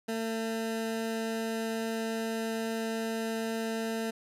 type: tone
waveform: 20% pulse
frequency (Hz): 224.7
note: A3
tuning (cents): +37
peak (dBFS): -26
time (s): 0.08-4.11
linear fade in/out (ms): 10
effects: resampled to 32000 Hz